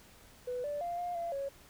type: tone with pitch steps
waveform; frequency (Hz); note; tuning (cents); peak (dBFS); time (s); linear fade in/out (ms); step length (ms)
sine; 495.9 / 584 / 695 / 706 / 683 / 553; B4 / D5 / F5 / F5 / F5 / C#5; +7 / -10 / -9 / +19 / -39 / -4; -33; 0.47-1.49; 10; 170
effects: tanh soft clip ceiling -29 dBFS + pink hiss -58 dBFS RMS until 1.69 s